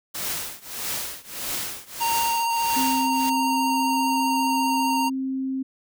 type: noise with tremolo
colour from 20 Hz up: white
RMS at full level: -27 dBFS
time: 0.14-3.3 s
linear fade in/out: 10 ms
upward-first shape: triangle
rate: 1.6 Hz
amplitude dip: 95%
type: tone with vibrato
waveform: square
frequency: 926 Hz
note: A#5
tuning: 12 cents flat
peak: -22 dBFS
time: 2-5.1 s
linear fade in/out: 20 ms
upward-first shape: square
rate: 15 Hz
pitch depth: 10 cents each way
type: tone with pitch glide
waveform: sine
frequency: 262.4 to 264.7 Hz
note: C4 to C4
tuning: +5 to +20 cents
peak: -24 dBFS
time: 2.76-5.63 s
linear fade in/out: 10 ms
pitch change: +15 cents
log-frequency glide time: 2.91-4.03 s
effects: none